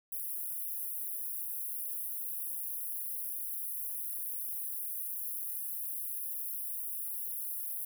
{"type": "high-pass noise", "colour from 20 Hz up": "white", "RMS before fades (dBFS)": -38, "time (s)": [0.12, 7.85], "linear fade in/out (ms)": 5, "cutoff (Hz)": 10000, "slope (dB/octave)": 96, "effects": []}